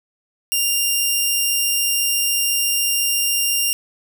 10% pulse tone, 2794 Hz, F7, in tune, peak -8 dBFS, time 0.52-3.73 s, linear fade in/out 0 ms, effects none

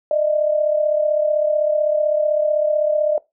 sine tone pair together, 602 / 637.8 Hz, D5 / D#5, +43 / +43 cents, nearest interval minor second, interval 100 cents, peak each -16 / -22 dBFS, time 0.11-3.18 s, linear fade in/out 2 ms, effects noise-tail reverb RT60 0.2 s tail -21 dB re dry

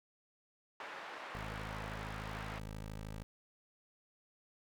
pink band-pass noise, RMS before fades -47 dBFS, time 0.8-2.59 s, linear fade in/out 2 ms, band 720 to 2000 Hz, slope 12 dB/octave
15% pulse tone, 53 Hz, G#1, 36 cents sharp, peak -37 dBFS, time 1.35-3.23 s, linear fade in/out 0 ms
effects none

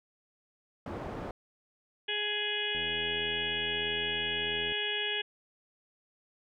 white low-pass noise, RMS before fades -39 dBFS, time 0.86-1.31 s, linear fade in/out 2 ms, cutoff 640 Hz, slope 12 dB/octave
harmonic tone, 417.4 Hz, G#4, 9 cents sharp, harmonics 1 / 2 / 4 / 5 / 6 / 7 / 8, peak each -39 / -45 / -37 / -42 / -38 / -35 / -36 dBFS, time 2.08-5.22 s, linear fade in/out 10 ms
click train, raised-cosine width 2 ms, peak -33 dBFS, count 165, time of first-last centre 2.75-4.721 s, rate 83.2 Hz
effects none

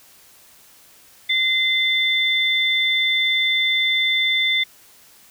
sine tone pair together, 2061 / 3540 Hz, C7 / A7, -27 / +10 cents, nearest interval major sixth, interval 937 cents, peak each -19 dBFS, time 1.29-4.64 s, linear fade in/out 10 ms, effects white hiss -50 dBFS RMS until 5.3 s

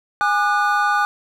triangle tone cluster, 824 / 1203 / 1470 Hz, G#5 / D6 / F#6, -14 / +41 / -12 cents, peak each -18 dBFS, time 0.21-1.05 s, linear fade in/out 0 ms, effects none

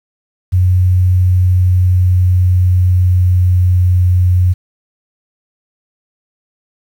sine tone with pitch glide, 91.4 to 90.4 Hz, F#2 to F#2, -21 to -40 cents, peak -7 dBFS, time 0.52-4.54 s, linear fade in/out 20 ms, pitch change -19 cents, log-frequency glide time 1.16-3.89 s, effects 7-bit

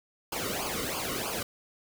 pink noise with flanger, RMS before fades -33 dBFS, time 0.32-1.43 s, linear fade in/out 5 ms, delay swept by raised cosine 0.52 to 1.22 ms, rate 3.1 Hz, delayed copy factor -0.85, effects none

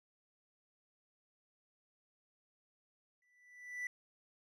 triangle tone with exponential growth, 1975.5 Hz, B6, in tune, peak -34 dBFS, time 3.22-3.87 s, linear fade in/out 2 ms, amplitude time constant 140 ms, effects resampled to 32000 Hz

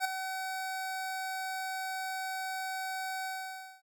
25% pulse tone with ADSR envelope, 758 Hz, F#5, 42 cents sharp, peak -22 dBFS, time 0-3.82 s, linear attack 48 ms, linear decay 9 ms, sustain -9 dB, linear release 570 ms, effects none

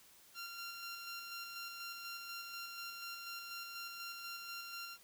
15% pulse tone with tremolo, 1382 Hz, F6, 19 cents flat, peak -37 dBFS, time 0.34-4.98 s, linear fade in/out 50 ms, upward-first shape square, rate 4.1 Hz, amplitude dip 30%, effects white hiss -63 dBFS RMS until 5.03 s

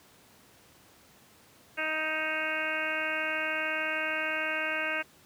harmonic tone with a mistuned harmonic, 313.2 Hz, D#4, 11 cents sharp, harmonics 1 / 2 / 3 / 4 / 5 / 6 / 7 / 8 / 9, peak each -43 / -37 / -43 / -40 / -33 / -40 / -36 / -37 / -38 dBFS, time 1.77-5.03 s, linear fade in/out 20 ms, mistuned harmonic 9, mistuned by -32 cents, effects pink hiss -58 dBFS RMS until 5.25 s + high-pass 100 Hz 12 dB/octave

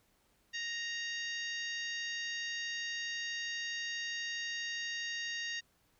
harmonic tone, 932.3 Hz, A#5, in tune, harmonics 2 / 3 / 4 / 5 / 6 / 7, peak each -39 / -43 / -45 / -47 / -49 / -50 dBFS, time 0.53-5.61 s, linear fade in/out 20 ms, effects pink hiss -72 dBFS RMS until 5.99 s

